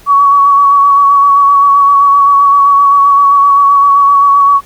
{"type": "tone with vibrato", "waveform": "sine", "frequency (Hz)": 1126, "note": "C#6", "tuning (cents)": 27, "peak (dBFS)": -3, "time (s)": [0.06, 4.61], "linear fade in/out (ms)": 50, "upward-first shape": "sine", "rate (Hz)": 7.7, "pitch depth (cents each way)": 23, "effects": ["pink hiss -41 dBFS RMS until 4.65 s"]}